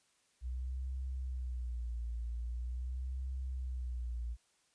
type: tone with vibrato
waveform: sine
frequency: 61.4 Hz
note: B1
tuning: 9 cents flat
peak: -36 dBFS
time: 0.41-4.37 s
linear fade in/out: 50 ms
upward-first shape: sine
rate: 0.43 Hz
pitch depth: 99 cents each way
effects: white hiss -73 dBFS RMS until 4.74 s + resampled to 22050 Hz